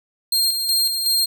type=tone with tremolo; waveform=sawtooth; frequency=4204 Hz; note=C8; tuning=7 cents sharp; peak=-13 dBFS; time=0.32-1.26 s; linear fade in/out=5 ms; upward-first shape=square; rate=2.7 Hz; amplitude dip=45%; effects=none